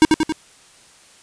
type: tone with echo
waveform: square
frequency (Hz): 314.9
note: D#4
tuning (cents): +21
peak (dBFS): -7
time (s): 0.02-0.05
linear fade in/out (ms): 0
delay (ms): 91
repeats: 3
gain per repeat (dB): -4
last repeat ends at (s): 0.323
effects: white hiss -49 dBFS RMS until 1.22 s + resampled to 22050 Hz